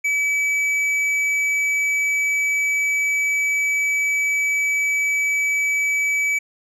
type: tone with tanh clipping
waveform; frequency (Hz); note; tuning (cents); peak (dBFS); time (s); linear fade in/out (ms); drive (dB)
sine; 2292; D7; -43; -19; 0.04-6.39; 10; 8
effects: none